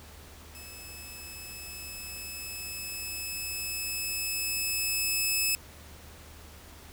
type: tone with level ramp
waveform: 10% pulse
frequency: 2600 Hz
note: E7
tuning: 24 cents flat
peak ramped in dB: -36 to -16 dBFS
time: 0.55-5.55 s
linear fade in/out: 0 ms
effects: added 76 Hz sine -51 dBFS peak until 6.92 s + pink hiss -51 dBFS RMS until 6.92 s